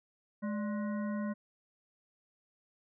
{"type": "harmonic tone with a mistuned harmonic", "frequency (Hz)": 210.4, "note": "G#3", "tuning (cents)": 23, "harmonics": [1, 3, 5, 7, 9], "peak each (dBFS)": [-33, -43, -47, -50, -52], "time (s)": [0.42, 1.34], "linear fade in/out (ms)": 20, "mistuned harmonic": 3, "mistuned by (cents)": -120, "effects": []}